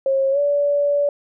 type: tone with pitch glide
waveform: sine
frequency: 540 to 575.4 Hz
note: C#5 to D5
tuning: -45 to -36 cents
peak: -15 dBFS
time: 0.06-1.09 s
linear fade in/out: 2 ms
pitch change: +109 cents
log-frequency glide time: 0.31-0.39 s
effects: none

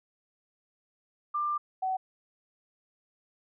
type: tone pair in turn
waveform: sine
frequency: 1190 / 753.8 Hz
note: D6 / F#5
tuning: +22 / +32 cents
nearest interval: minor sixth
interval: 790 cents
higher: first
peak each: -27 dBFS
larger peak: neither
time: 1.34-1.58 / 1.82-1.97 s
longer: first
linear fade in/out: 10 ms
effects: none

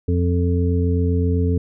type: harmonic tone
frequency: 87.7 Hz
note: F2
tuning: 8 cents sharp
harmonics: 1 / 2 / 3 / 5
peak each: -17 / -25 / -24 / -25 dBFS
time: 0.08-1.58 s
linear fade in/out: 5 ms
effects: none

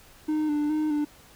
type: tone with vibrato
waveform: triangle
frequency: 301.7 Hz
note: D4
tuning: 47 cents sharp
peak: -21 dBFS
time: 0.28-1.05 s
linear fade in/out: 10 ms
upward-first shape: square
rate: 2.4 Hz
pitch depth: 32 cents each way
effects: pink hiss -53 dBFS RMS until 1.35 s

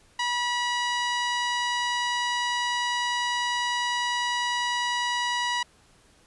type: tone with low-pass filter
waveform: 5% pulse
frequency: 970 Hz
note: B5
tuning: 31 cents flat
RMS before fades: -27 dBFS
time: 0.19-5.63 s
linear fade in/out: 5 ms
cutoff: 3100 Hz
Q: 0.54
effects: pink hiss -59 dBFS RMS until 6.26 s + resampled to 24000 Hz

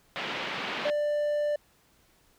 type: band-pass noise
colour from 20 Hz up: white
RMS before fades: -34 dBFS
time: 0.16-0.9 s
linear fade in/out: 0 ms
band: 150 to 3200 Hz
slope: 24 dB/octave
type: tone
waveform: triangle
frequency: 591 Hz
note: D5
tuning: 11 cents sharp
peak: -23 dBFS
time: 0.85-1.56 s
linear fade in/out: 5 ms
effects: pink hiss -64 dBFS RMS until 2.38 s

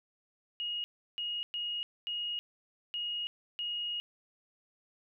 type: tone bursts at uneven times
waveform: sine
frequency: 2876 Hz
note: F#7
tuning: 50 cents flat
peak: -33 dBFS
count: 6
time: 0.6-0.84 / 1.18-1.43 / 1.54-1.83 / 2.07-2.39 / 2.94-3.27 / 3.59-4 s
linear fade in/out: 0 ms
effects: none

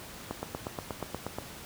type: click train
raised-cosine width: 1 ms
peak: -19 dBFS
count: 10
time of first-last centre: 0.31-1.385 s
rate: 8.37 Hz
effects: pink hiss -45 dBFS RMS until 1.65 s + high-pass 60 Hz 12 dB/octave

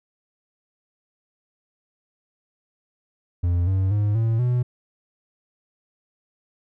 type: tone with pitch steps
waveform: triangle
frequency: 87.31 / 95.21 / 103.83 / 113.23 / 123.47 Hz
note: F2 / G2 / G#2 / A#2 / B2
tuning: 0 / -50 / 0 / -50 / 0 cents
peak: -16 dBFS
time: 3.43-4.63 s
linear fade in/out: 10 ms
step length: 240 ms
effects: none

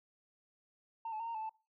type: tone with pitch steps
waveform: sine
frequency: 910 / 865 / 916 / 924 / 873 / 880 Hz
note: A#5 / A5 / A#5 / A#5 / A5 / A5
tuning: -42 / -30 / -31 / -16 / -14 / 0 cents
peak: -36 dBFS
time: 1.05-1.494 s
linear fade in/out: 5 ms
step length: 74 ms
effects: noise-tail reverb RT60 0.3 s tail -22 dB re dry + tanh soft clip ceiling -35 dBFS

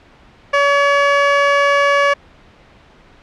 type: tone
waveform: 15% pulse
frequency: 567 Hz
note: C#5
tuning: 39 cents sharp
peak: -4 dBFS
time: 0.53-2.14 s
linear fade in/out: 10 ms
effects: pink hiss -46 dBFS RMS until 3.22 s + low-pass 3000 Hz 12 dB/octave

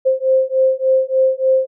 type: beating tone pair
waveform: sine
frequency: 523.3 / 526.7 Hz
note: C5 / C5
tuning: 0 / +11 cents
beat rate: 3.4 Hz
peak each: -15 dBFS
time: 0.05-1.67 s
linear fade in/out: 20 ms
effects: none

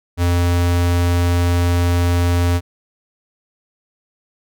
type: tone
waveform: square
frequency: 87.31 Hz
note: F2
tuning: in tune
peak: -14 dBFS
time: 0.17-2.61 s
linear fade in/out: 50 ms
effects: none

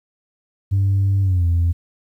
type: tone with pitch glide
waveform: sine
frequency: 98 to 85.31 Hz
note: G2 to F2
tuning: 0 to -40 cents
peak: -12 dBFS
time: 0.71-1.73 s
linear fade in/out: 20 ms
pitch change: -240 cents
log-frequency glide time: 1.22-1.46 s
effects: tanh soft clip ceiling -12 dBFS + 9-bit

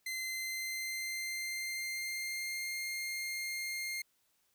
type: tone with pitch glide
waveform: sawtooth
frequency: 2066 to 2118 Hz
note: C7 to C7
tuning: -22 to +21 cents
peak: -33 dBFS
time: 0.06-4.02 s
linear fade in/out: 5 ms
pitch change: +43 cents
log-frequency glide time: 0.19-2.81 s
effects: white hiss -75 dBFS RMS until 4.54 s

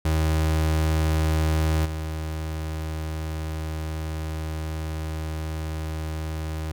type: tone with level steps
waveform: 35% pulse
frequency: 78.7 Hz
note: D#2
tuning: 20 cents sharp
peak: -18 / -26 dBFS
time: 0.05-6.72 s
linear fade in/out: 5 ms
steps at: 1.85 s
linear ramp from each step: 10 ms
effects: none

